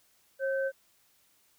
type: tone pair together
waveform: sine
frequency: 540 / 1542.4 Hz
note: C#5 / G6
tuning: -45 / -28 cents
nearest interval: octave + tritone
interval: 1817 cents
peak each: -28 / -35 dBFS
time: 0.39-0.72 s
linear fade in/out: 50 ms
effects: white hiss -67 dBFS RMS until 1.58 s